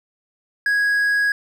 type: tone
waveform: triangle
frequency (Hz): 1657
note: G#6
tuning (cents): -4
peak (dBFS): -14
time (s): 0.66-1.32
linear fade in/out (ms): 2
effects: none